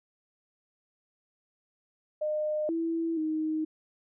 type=tone with pitch steps; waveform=sine; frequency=609 / 330 / 312.7 Hz; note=D#5 / E4 / D#4; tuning=-37 / +2 / +9 cents; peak=-27 dBFS; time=2.21-3.65 s; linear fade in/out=10 ms; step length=480 ms; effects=none